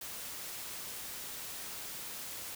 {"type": "noise", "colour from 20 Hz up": "white", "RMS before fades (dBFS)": -43, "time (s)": [0.01, 2.55], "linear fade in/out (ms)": 5, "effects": []}